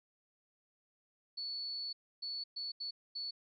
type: tone bursts at uneven times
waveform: sine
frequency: 4435 Hz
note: C#8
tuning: in tune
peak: -38 dBFS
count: 5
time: 1.37-1.93 / 2.22-2.44 / 2.56-2.72 / 2.8-2.91 / 3.15-3.31 s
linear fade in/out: 10 ms
effects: none